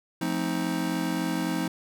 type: chord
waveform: square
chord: F dominant seventh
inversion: none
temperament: just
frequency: 174.61 / 218.3 / 261.9 / 314.3 Hz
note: F3 / A3 / C4 / Eb4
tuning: 0 / -13 / +2 / +18 cents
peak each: -32 / -35 / -33 / -31 dBFS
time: 0.21-1.68 s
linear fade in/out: 5 ms
effects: none